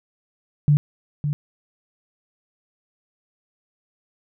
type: tone with echo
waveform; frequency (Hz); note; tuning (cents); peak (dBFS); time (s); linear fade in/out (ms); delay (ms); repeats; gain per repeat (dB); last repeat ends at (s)
sine; 146.83; D3; 0; -12; 0.68-0.77; 0; 560; 1; -8; 1.33
effects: none